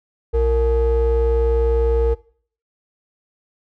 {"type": "ring-modulated tone", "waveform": "triangle", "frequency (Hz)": 200, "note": "G3", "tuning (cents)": 35, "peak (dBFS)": -9, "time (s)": [0.33, 2.15], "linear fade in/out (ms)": 20, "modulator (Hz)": 260, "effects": ["noise-tail reverb RT60 0.5 s tail -20 dB re dry"]}